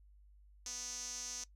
sawtooth tone with band-pass filter, 246.9 Hz, B3, in tune, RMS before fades -44 dBFS, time 0.66-1.44 s, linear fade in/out 2 ms, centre 6100 Hz, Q 6.5, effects noise-tail reverb RT60 0.1 s tail -19 dB re dry + added 50 Hz sine -59 dBFS peak until 1.55 s

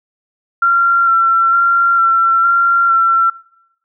sine tone with vibrato, 1365 Hz, F6, 40 cents flat, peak -8 dBFS, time 0.62-3.3 s, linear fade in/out 5 ms, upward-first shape square, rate 1.1 Hz, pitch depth 16 cents each way, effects noise-tail reverb RT60 0.9 s tail -24 dB re dry

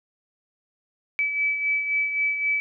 sine beating tone pair, 2298 / 2301.8 Hz, D7 / D7, -38 / -35 cents, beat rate 3.8 Hz, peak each -22 / -31 dBFS, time 1.19-2.6 s, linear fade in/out 0 ms, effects none

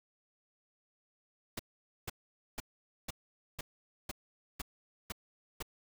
pink noise bursts, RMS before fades -39 dBFS, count 9, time 1.57-5.626 s, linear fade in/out 5 ms, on 24 ms, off 480 ms, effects none

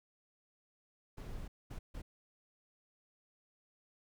brown noise bursts at uneven times, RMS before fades -44 dBFS, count 3, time 1.17-1.48 / 1.7-1.79 / 1.94-2.02 s, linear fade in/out 10 ms, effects none

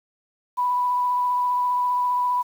sine tone with vibrato, 987.8 Hz, B5, in tune, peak -19 dBFS, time 0.57-2.43 s, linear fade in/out 20 ms, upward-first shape triangle, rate 15 Hz, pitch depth 14 cents each way, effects 8-bit

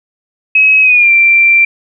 sine tone with pitch glide, 2556 to 2357 Hz, D#7 to D7, +46 to +6 cents, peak -4 dBFS, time 0.55-1.65 s, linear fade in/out 5 ms, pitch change -140 cents, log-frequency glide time 0.82-1.11 s, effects none

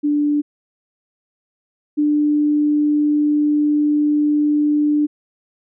sine tone pair in turn, 293.7 / 296.9 Hz, D4 / D4, 0 / +19 cents, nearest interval unison, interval 19 cents, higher second, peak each -14 / -13 dBFS, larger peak second, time 0.03-0.42 / 1.97-5.07 s, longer second, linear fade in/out 20 ms, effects none

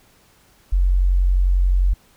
sine tone, 45.62 Hz, F#1, 24 cents flat, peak -13 dBFS, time 0.72-1.94 s, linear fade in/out 10 ms, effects pink hiss -55 dBFS RMS until 2.16 s

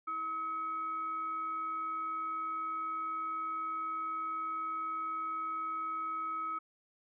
sine tone with frequency modulation, 1280 Hz, D#6, 49 cents sharp, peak -34 dBFS, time 0.07-6.59 s, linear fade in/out 10 ms, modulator 956 Hz, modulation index 0.26, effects none

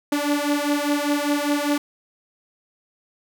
sawtooth beating tone pair, 288.4 / 293.4 Hz, D4 / D4, -31 / -2 cents, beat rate 5 Hz, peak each -19 dBFS, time 0.12-1.78 s, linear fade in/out 5 ms, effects none

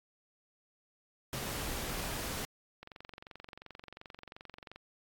pink noise, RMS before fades -38 dBFS, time 1.33-2.45 s, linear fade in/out 0 ms
click train, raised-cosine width 0.3 ms, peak -31 dBFS, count 45, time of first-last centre 2.83-4.76 s, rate 22.8 Hz
effects AAC 64 kbps

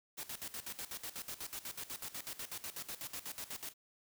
white noise with tremolo, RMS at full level -43 dBFS, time 0.17-3.74 s, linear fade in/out 20 ms, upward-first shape square, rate 8.1 Hz, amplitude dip 80%, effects none

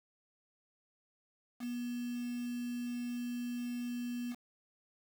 sine tone with quantisation, 242.3 Hz, B3, 33 cents flat, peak -36 dBFS, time 1.59-4.36 s, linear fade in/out 50 ms, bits 8, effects none

